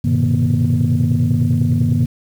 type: tone cluster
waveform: sine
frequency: 97.8 / 117.5 / 127.6 / 153.6 / 238 Hz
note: G2 / A#2 / C3 / D#3 / A#3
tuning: -4 / +14 / -43 / -22 / +36 cents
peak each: -18 dBFS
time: 0.04-2.06 s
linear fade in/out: 10 ms
effects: tanh soft clip ceiling -6 dBFS + 7-bit